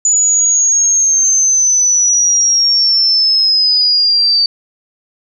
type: linear sweep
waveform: sine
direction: down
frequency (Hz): 6950 to 4593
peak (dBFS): -8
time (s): 0.05-4.46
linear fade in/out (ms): 2
effects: none